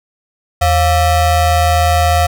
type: ring-modulated tone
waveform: square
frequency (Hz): 311.1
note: D#4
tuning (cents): 0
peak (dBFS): -7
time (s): 0.61-2.27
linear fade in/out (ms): 10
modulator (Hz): 393
effects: none